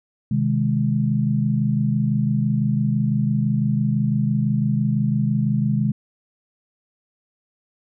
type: chord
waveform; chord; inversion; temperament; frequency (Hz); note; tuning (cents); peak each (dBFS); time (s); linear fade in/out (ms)
sine; Ab major; first; just; 129.78 / 155.74 / 207.7; C3 / Eb3 / Ab3; -14 / +2 / 0; -21 / -23 / -21; 0.31-5.92; 5
effects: none